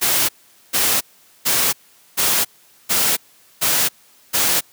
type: noise bursts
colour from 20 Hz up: white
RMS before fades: -17 dBFS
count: 7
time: 0.01-4.61 s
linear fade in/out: 20 ms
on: 280 ms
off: 440 ms
effects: white hiss -52 dBFS RMS until 4.72 s + high-pass 100 Hz 12 dB/octave